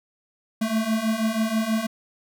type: beating tone pair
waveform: square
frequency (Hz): 217.3 / 223.5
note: A3 / A3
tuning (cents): -21 / +27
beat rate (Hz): 6.2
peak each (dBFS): -27 / -24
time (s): 0.61-1.87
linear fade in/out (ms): 10
effects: none